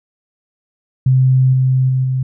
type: tone with level steps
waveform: sine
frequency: 130.1 Hz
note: C3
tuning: 9 cents flat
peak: -8 / -10 / -12 / -14 dBFS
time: 1.06-2.23 s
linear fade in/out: 5 ms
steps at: 1.53 / 1.89 / 2.04 s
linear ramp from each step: 5 ms
effects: none